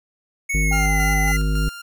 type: tone with pitch glide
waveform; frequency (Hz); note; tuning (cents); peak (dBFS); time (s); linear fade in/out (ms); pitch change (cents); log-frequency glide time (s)
square; 2213 to 2029; C#7 to B6; -3 to +46; -22; 0.49-1.37; 10; -151; 0.61-0.98
type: harmonic tone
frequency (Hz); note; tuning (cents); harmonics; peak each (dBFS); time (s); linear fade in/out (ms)
51.8; G#1; -4; 1 / 3 / 5 / 7 / 9; -18 / -24 / -31 / -37 / -38; 0.54-1.69; 5
type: tone with vibrato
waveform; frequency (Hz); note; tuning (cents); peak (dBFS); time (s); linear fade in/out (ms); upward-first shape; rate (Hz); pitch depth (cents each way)
sine; 784; G5; 0; -25; 0.71-1.32; 5; sine; 5.6; 31
type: tone with tremolo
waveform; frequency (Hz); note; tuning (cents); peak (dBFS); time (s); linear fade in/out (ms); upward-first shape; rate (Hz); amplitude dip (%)
sawtooth; 1396.9; F6; 0; -24; 0.72-1.82; 10; square; 3.6; 50
effects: none